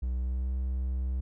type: tone with pitch glide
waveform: triangle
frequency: 62.3 to 64.24 Hz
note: B1 to C2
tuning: +16 to -31 cents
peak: -26 dBFS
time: 0.02-1.21 s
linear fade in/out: 10 ms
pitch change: +53 cents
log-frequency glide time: 0.14-0.53 s
effects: none